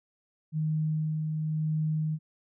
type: tone with tremolo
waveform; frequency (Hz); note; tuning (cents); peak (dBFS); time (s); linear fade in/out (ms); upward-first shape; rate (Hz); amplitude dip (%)
sine; 155.56; D#3; 0; -25; 0.52-2.19; 50; sine; 0.96; 30
effects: none